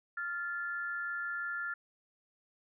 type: tone pair together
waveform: sine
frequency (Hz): 1393 / 1738.5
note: F6 / A6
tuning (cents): -5 / -21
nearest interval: major third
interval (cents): 384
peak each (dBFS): -36 / -39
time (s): 0.17-1.74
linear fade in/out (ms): 5
effects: none